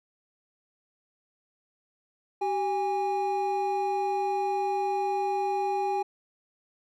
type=tone pair together; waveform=triangle; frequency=385.2 / 816.2 Hz; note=G4 / G#5; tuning=-30 / -30 cents; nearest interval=octave + minor second; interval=1300 cents; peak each=-28 / -25 dBFS; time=2.41-6.03 s; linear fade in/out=10 ms; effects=none